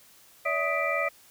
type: tone cluster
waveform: sine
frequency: 573 / 656 / 1251 / 1978 / 2357 Hz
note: D5 / E5 / D#6 / B6 / D7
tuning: -43 / -9 / +9 / +2 / +6 cents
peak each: -31 dBFS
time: 0.45-1.09 s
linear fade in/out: 10 ms
effects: white hiss -56 dBFS RMS until 1.3 s